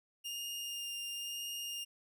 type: tone with vibrato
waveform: sawtooth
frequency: 2818 Hz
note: F7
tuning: 15 cents sharp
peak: -36 dBFS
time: 0.24-1.85 s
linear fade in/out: 20 ms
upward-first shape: sine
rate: 0.98 Hz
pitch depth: 11 cents each way
effects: none